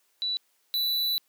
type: tone pair in turn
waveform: sine / square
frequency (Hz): 3951 / 3966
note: B7 / B7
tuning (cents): 0 / +7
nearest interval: unison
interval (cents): 7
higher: second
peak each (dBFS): -26 / -25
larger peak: second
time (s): 0.22-0.37 / 0.74-1.18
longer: second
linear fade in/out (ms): 0
effects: white hiss -69 dBFS RMS until 1.28 s + high-pass 300 Hz 12 dB/octave